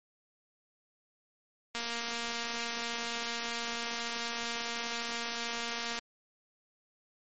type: click train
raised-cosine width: 0.2 ms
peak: -19 dBFS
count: 993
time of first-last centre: 1.75-5.989 s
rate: 234 Hz
effects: MP3 32 kbps